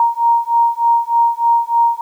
sine beating tone pair, 932.3 / 935.6 Hz, A#5 / A#5, 0 / +6 cents, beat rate 3.3 Hz, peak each -14 / -14 dBFS, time 0-2.01 s, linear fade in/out 2 ms, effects 8-bit

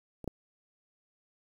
clicks, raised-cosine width 2 ms, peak -29 / -20 dBFS, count 2, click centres 0.243 / 0.277 s, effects 9-bit

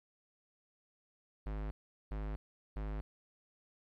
square tone bursts, 51.91 Hz, G#1, in tune, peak -38 dBFS, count 3, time 1.46-3.01 s, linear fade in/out 5 ms, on 250 ms, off 400 ms, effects low-pass 2000 Hz 12 dB/octave + 12-bit

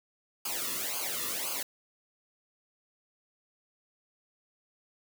white noise with flanger, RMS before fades -34 dBFS, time 0.45-1.63 s, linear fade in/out 5 ms, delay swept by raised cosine 0.53 to 1.32 ms, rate 1.9 Hz, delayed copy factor -0.9, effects none

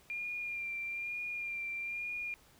sine tone with vibrato, 2396 Hz, D7, 34 cents sharp, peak -36 dBFS, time 0.1-2.34 s, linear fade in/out 0 ms, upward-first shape sine, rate 1.1 Hz, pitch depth 27 cents each way, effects pink hiss -63 dBFS RMS until 2.59 s

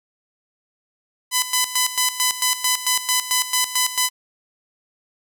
5% pulse tone with tremolo, 1005 Hz, B5, 30 cents sharp, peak -4 dBFS, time 1.31-4.1 s, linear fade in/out 50 ms, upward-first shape square, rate 4.5 Hz, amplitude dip 75%, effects none

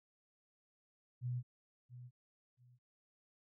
sine tone with echo, 123.47 Hz, B2, in tune, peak -36 dBFS, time 1.21-1.43 s, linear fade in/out 50 ms, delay 680 ms, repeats 2, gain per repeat -13 dB, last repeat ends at 2.79 s, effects none

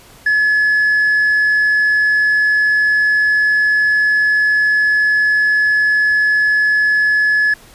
triangle tone with tanh clipping, 1707 Hz, G#6, 47 cents sharp, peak -11 dBFS, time 0.26-7.54 s, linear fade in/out 5 ms, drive 6 dB, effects pink hiss -43 dBFS RMS until 7.74 s + resampled to 32000 Hz

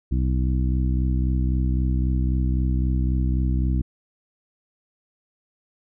harmonic tone, 63.8 Hz, C2, 43 cents flat, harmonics 1 / 2 / 3 / 4 / 5, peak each -20 / -26 / -30 / -32 / -34 dBFS, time 0.11-3.82 s, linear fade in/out 10 ms, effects none

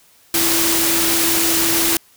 sine tone in noise, 332 Hz, E4, 12 cents sharp, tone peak -22 dBFS, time 0.34-1.97 s, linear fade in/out 2 ms, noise white, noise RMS -17 dBFS, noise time 0.34-1.97 s, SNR -8 dB, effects white hiss -52 dBFS RMS until 2.16 s

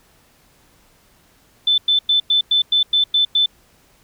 sine tone bursts, 3522 Hz, A7, 1 cent sharp, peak -12 dBFS, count 9, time 1.67-3.46 s, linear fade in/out 5 ms, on 110 ms, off 100 ms, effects pink hiss -55 dBFS RMS until 4.03 s

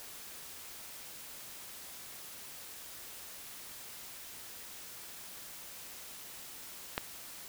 click, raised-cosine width 0.3 ms, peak -15 dBFS, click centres 6.979 s, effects white hiss -48 dBFS RMS until 7.48 s

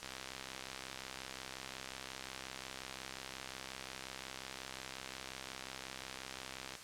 click train, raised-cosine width 0.2 ms, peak -26 dBFS, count 442, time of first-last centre 0.03-6.753 s, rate 65.6 Hz, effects white hiss -51 dBFS RMS until 6.83 s + low-pass 8000 Hz 12 dB/octave

